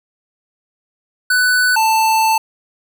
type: tone pair in turn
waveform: square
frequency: 1493 / 884.7 Hz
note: F#6 / A5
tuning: +15 / +9 cents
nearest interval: major sixth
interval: 906 cents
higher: first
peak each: -12 dBFS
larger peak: neither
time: 1.3-1.76 / 1.76-2.38 s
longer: second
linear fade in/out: 5 ms
effects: none